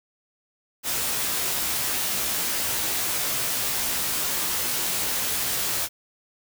white noise with comb filter, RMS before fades -26 dBFS, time 0.83-5.89 s, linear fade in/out 50 ms, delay 16 ms, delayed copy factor +0.6, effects none

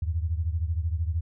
sine beating tone pair, 79 / 92 Hz, D#2 / F#2, +27 / -9 cents, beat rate 13 Hz, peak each -26 / -30 dBFS, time 0.02-1.21 s, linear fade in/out 5 ms, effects none

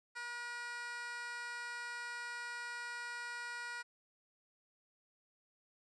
15% pulse tone with high-pass filter, 480 Hz, B4, 49 cents flat, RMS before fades -44 dBFS, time 0.15-3.83 s, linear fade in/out 20 ms, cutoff 1400 Hz, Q 1.6, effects resampled to 22050 Hz

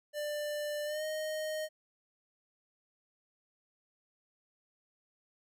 square tone with pitch glide, 593 to 620.7 Hz, D5 to D#5, +17 to -4 cents, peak -35 dBFS, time 0.13-1.69 s, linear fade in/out 50 ms, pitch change +79 cents, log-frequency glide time 0.85-1.04 s, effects none

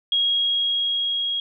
sine tone with level ramp, 3288 Hz, G#7, 18 cents flat, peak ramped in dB -17 to -22 dBFS, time 0.12-1.4 s, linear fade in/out 2 ms, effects none

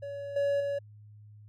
triangle tone with level steps, 565 Hz, C#5, 33 cents sharp, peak -34 / -23 / -27 dBFS, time 0.02-0.79 s, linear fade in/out 10 ms, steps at 0.36 / 0.6 s, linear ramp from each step 5 ms, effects added 105 Hz sine -49 dBFS peak until 1.48 s

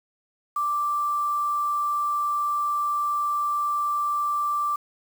sine tone with quantisation, 1174.7 Hz, D6, in tune, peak -22 dBFS, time 0.56-4.76 s, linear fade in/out 5 ms, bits 7, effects none

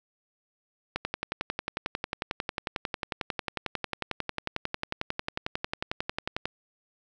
click train, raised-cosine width 0.3 ms, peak -13 dBFS, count 62, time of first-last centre 0.96-6.455 s, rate 11.1 Hz, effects none

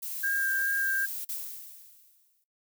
violet noise, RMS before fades -36 dBFS, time 0.02-1.25 s, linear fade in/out 10 ms
sine tone with vibrato, 1600 Hz, G6, 35 cents sharp, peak -26 dBFS, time 0.23-1.06 s, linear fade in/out 10 ms, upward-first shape sine, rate 2.5 Hz, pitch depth 15 cents each way
violet noise with exponential decay, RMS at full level -33 dBFS, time 1.29-2.44 s, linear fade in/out 2 ms, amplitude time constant 250 ms
effects noise-tail reverb RT60 0.2 s tail -21 dB re dry

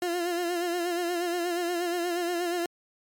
30% pulse tone with vibrato, 348.4 Hz, F4, 4 cents flat, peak -24 dBFS, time 0.02-2.66 s, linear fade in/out 2 ms, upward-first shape sine, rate 8.4 Hz, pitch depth 52 cents each way, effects MP3 96 kbps

